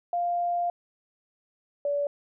sine tone pair in turn, 698.5 / 574.3 Hz, F5 / D5, 0 / -39 cents, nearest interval minor third, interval 339 cents, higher first, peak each -24 dBFS, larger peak neither, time 0.13-0.7 / 1.85-2.07 s, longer first, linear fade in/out 2 ms, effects none

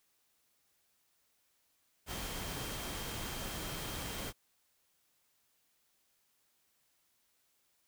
sine tone in noise, 3178 Hz, G7, 23 cents sharp, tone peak -51 dBFS, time 2.06-4.33 s, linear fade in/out 50 ms, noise pink, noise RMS -41 dBFS, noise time 2.06-4.33 s, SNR -13 dB, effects white hiss -75 dBFS RMS until 7.87 s

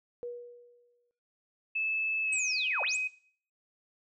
sine tone with exponential decay, 482.3 Hz, B4, 41 cents flat, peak -34 dBFS, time 0.23-1.11 s, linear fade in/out 0 ms, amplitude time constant 190 ms
sine tone with pitch glide, 2615 to 2522 Hz, E7 to D#7, -15 to +23 cents, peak -28 dBFS, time 1.75-3.08 s, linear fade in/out 10 ms, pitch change -62 cents, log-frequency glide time 2.23-2.39 s
sine linear two-way sweep, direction down then up, 8372 to 493.5 to 8372 Hz, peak -32 dBFS, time 2.32-2.97 s, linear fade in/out 10 ms, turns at 2.82 s
effects noise-tail reverb RT60 0.5 s tail -18 dB re dry

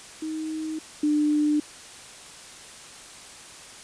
sine tone pair in turn, 314.2 / 298.7 Hz, D#4 / D4, +17 / +29 cents, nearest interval minor second, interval 88 cents, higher first, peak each -28 / -19 dBFS, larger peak second, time 0.22-0.79 / 1.03-1.6 s, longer neither, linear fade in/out 5 ms, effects white hiss -44 dBFS RMS until 3.83 s + resampled to 22050 Hz

